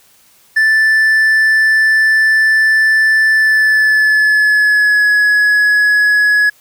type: tone with pitch glide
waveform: triangle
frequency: 1760 to 1685.4 Hz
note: A6 to G#6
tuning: 0 to +25 cents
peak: -6 dBFS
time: 0.56-6.5 s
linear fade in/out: 10 ms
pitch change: -75 cents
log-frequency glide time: 3.32-5.07 s
effects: white hiss -49 dBFS RMS until 6.6 s

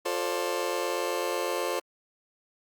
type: chord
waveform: 30% pulse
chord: D minor seventh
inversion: first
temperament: just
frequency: 352.4 / 440.5 / 528.6 / 587.3 Hz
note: F4 / A4 / C5 / D5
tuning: +16 / +2 / +18 / 0 cents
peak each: -31 / -31 / -29 / -34 dBFS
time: 0.05-1.8 s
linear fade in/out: 10 ms
effects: Opus 48 kbps

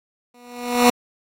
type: tone with exponential growth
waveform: 15% pulse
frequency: 243.5 Hz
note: B3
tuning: 24 cents flat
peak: -3 dBFS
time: 0.34-0.9 s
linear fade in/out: 5 ms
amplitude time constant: 120 ms
effects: AAC 48 kbps

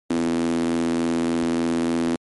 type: tone with high-pass filter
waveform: sawtooth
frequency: 83.4 Hz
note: E2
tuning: 21 cents sharp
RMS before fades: -22 dBFS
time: 0.1-2.16 s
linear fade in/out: 5 ms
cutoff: 280 Hz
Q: 8.3
effects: MP3 48 kbps

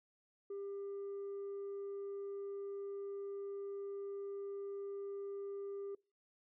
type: tone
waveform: sine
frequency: 398.5 Hz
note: G4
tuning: 28 cents sharp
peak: -39 dBFS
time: 0.5-5.95 s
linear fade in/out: 5 ms
effects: noise-tail reverb RT60 0.3 s tail -25 dB re dry + tanh soft clip ceiling -40 dBFS

